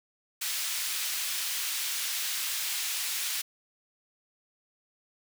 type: high-pass noise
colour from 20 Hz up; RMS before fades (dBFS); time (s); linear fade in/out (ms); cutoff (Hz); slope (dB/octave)
pink; -32; 0.41-3.42; 10; 2600; 12
effects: none